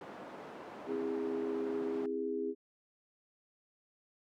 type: band-pass noise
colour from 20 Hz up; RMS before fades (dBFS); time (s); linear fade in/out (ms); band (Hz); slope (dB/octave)
white; -48; 0.01-2.06; 2; 220 to 820; 12
type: chord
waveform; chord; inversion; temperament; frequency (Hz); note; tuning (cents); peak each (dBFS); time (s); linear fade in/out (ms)
sine; C augmented; none; just; 261.6 / 327 / 408.8; C4 / E4 / G#4; 0 / -14 / -27; -40 / -40 / -35; 0.86-2.55; 50
effects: none